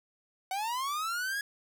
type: linear sweep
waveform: 45% pulse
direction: up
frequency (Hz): 740 to 1679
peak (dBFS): -31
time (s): 0.51-1.41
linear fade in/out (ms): 2
effects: none